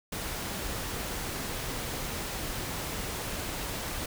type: noise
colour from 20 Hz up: pink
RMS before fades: -35 dBFS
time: 0.12-4.06 s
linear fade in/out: 5 ms
effects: none